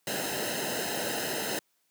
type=noise with comb filter; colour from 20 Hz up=pink; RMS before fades=-32 dBFS; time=0.07-1.59 s; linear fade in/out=2 ms; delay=0.87 ms; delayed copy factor=-0.85; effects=white hiss -73 dBFS RMS until 1.9 s + high-pass 150 Hz 12 dB/octave